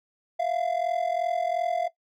triangle ring-modulated tone, 685 Hz, F5, 34 cents flat, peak -19 dBFS, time 0.39-1.88 s, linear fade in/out 10 ms, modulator 21.4 Hz, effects noise-tail reverb RT60 0.1 s tail -17 dB re dry

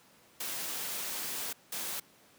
white noise bursts at uneven times, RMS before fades -37 dBFS, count 2, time 0.4-1.53 / 1.72-2 s, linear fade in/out 5 ms, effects pink hiss -61 dBFS RMS until 2.38 s + high-pass 150 Hz 12 dB/octave

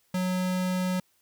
square tone, 183.6 Hz, F#3, 13 cents flat, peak -26 dBFS, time 0.14-1 s, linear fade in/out 5 ms, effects white hiss -68 dBFS RMS until 1.21 s

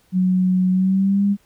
sine tone with pitch glide, 184.4 to 201.1 Hz, F#3 to G3, -6 to +44 cents, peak -14 dBFS, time 0.12-1.37 s, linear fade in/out 50 ms, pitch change +150 cents, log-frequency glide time 0.71-1.25 s, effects pink hiss -59 dBFS RMS until 1.45 s

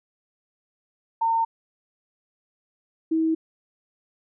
sine tone pair in turn, 910 / 321.7 Hz, A#5 / E4, -42 / -42 cents, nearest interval octave + tritone, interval 1800 cents, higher first, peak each -19 dBFS, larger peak neither, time 1.21-1.45 / 3.11-3.35 s, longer neither, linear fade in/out 10 ms, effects none

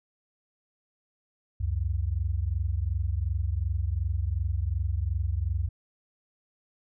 sine tone pair together, 67.87 / 90.6 Hz, C#2 / F#2, -36 / -36 cents, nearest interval perfect fourth, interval 500 cents, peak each -28 dBFS, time 1.6-5.69 s, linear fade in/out 10 ms, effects none

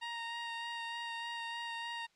15% pulse tone with vibrato, 932.3 Hz, A#5, in tune, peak -32 dBFS, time 0.01-2.07 s, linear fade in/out 20 ms, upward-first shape sine, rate 3.3 Hz, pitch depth 13 cents each way, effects white hiss -71 dBFS RMS until 2.15 s + low-pass 5000 Hz 12 dB/octave

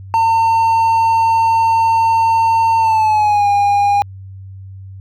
triangle tone with pitch glide, 906 to 811.8 Hz, A#5 to G#5, -50 to -40 cents, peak -8 dBFS, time 0.14-4.02 s, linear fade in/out 0 ms, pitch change -190 cents, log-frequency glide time 2.78-3.48 s, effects added 96 Hz sine -30 dBFS peak until 5 s

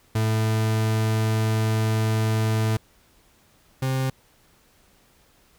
40% pulse tone pair in turn, 110 / 131.74 Hz, A2 / C3, 0 / +12 cents, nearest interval minor third, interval 312 cents, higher second, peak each -19 / -21 dBFS, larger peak first, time 0.15-2.77 / 3.82-4.1 s, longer first, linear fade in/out 5 ms, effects pink hiss -59 dBFS RMS until 5.58 s

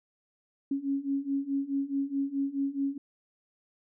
sine beating tone pair, 274 / 278.7 Hz, C#4 / C#4, -20 / +9 cents, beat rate 4.7 Hz, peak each -32 / -30 dBFS, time 0.71-2.98 s, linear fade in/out 5 ms, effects none

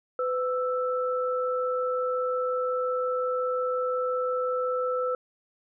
sine tone pair together, 503.6 / 1322 Hz, B4 / E6, +34 / +5 cents, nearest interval octave + perfect fourth, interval 1671 cents, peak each -26 / -30 dBFS, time 0.19-5.15 s, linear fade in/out 2 ms, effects none

